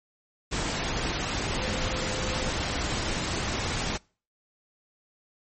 sine tone in noise, 516 Hz, C5, 24 cents flat, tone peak -36 dBFS, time 1.57-2.52 s, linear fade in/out 20 ms, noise pink, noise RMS -29 dBFS, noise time 0.51-3.98 s, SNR -10 dB, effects noise-tail reverb RT60 0.4 s tail -26 dB re dry + MP3 32 kbps

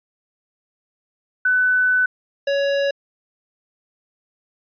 sine / square tone pair in turn, 1500 / 559.8 Hz, F#6 / C#5, +23 / +17 cents, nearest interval octave + perfect fourth, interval 1706 cents, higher first, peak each -14 / -18 dBFS, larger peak first, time 1.45-2.06 / 2.47-2.91 s, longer first, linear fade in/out 5 ms, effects resampled to 11025 Hz

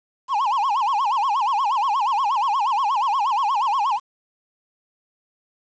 triangle tone with vibrato, 945 Hz, A#5, 23 cents sharp, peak -16 dBFS, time 0.28-4 s, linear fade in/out 50 ms, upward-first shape sine, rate 8.4 Hz, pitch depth 280 cents each way, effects resampled to 16000 Hz + 8-bit

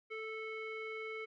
square tone with low-pass filter, 439.7 Hz, A4, 1 cent flat, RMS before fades -43 dBFS, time 0.1-1.26 s, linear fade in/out 20 ms, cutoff 2300 Hz, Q 4.5, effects none

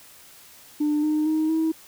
sine tone with pitch steps, 298.4 / 305.6 / 312.9 / 320.4 Hz, D4 / D#4 / D#4 / E4, +28 / -31 / +10 / -49 cents, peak -18 dBFS, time 0.8-1.72 s, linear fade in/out 10 ms, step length 230 ms, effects tanh soft clip ceiling -17 dBFS + white hiss -49 dBFS RMS until 1.87 s

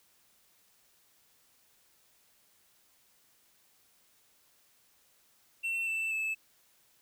triangle tone with pitch steps, 2702 / 2659 / 2616 Hz, E7 / E7 / E7, +42 / +14 / -14 cents, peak -29 dBFS, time 5.63-6.35 s, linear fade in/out 20 ms, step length 240 ms, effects white hiss -67 dBFS RMS until 7.01 s

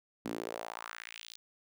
sawtooth tone with high-pass filter sweep, 56.6 Hz, A1, 50 cents sharp, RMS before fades -43 dBFS, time 0.25-1.36 s, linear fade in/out 0 ms, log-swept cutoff 240 to 4400 Hz, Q 2.5, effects none

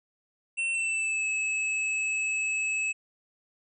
square tone with pitch glide, 2700 to 2593 Hz, E7 to E7, +41 to -29 cents, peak -27 dBFS, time 0.57-2.93 s, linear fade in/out 20 ms, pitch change -70 cents, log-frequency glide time 0.73-1.27 s, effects resampled to 22050 Hz

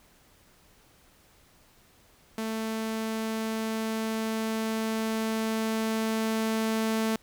sawtooth tone with level ramp, 221.6 Hz, A3, 13 cents sharp, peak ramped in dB -26 to -21 dBFS, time 2.38-7.16 s, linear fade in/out 2 ms, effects pink hiss -60 dBFS RMS until 7.22 s

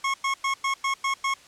25% pulse tone bursts, 1091 Hz, C#6, 28 cents flat, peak -19 dBFS, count 7, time 0.04-1.34 s, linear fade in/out 5 ms, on 100 ms, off 100 ms, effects white hiss -51 dBFS RMS until 1.47 s + low-pass 7000 Hz 12 dB/octave

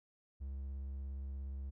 triangle tone with vibrato, 67.9 Hz, C#2, 35 cents flat, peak -38 dBFS, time 0.4-1.71 s, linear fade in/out 20 ms, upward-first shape triangle, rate 17 Hz, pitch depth 29 cents each way, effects none

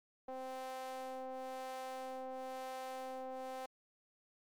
square ring-modulated tone, 130.1 Hz, C3, 9 cents flat, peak -40 dBFS, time 0.28-3.66 s, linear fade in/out 5 ms, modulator 650 Hz, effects MP3 96 kbps

